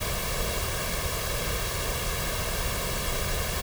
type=noise with comb filter; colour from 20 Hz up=pink; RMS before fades=-29 dBFS; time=0-3.62 s; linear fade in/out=20 ms; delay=1.8 ms; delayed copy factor=+0.65; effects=none